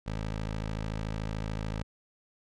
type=tone; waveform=15% pulse; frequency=53.6 Hz; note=A1; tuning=45 cents flat; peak=-26 dBFS; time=0.06-1.83 s; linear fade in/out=10 ms; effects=low-pass 6000 Hz 12 dB/octave